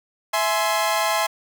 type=chord; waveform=sawtooth; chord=E augmented; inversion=none; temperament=equal with one note detuned; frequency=659.3 / 841.7 / 1046.5 Hz; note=E5 / G#5 / B#5; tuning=0 / +23 / 0 cents; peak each=-20 dBFS; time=0.33-1.27 s; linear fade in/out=10 ms; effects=none